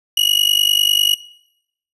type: tone with amplitude modulation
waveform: 40% pulse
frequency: 2900 Hz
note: F#7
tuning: 35 cents flat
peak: -8 dBFS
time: 0.17-1.15 s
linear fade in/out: 5 ms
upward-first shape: sine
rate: 50 Hz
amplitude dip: 100%
effects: noise-tail reverb RT60 0.8 s tail -21 dB re dry + resampled to 32000 Hz